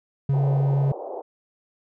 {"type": "tone", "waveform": "triangle", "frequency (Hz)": 138.59, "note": "C#3", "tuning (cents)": 0, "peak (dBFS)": -16, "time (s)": [0.29, 0.92], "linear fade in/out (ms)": 5}
{"type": "band-pass noise", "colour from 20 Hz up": "pink", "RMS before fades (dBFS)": -34, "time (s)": [0.33, 1.22], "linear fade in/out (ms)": 10, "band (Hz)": [370, 850], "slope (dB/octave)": 48}
{"effects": []}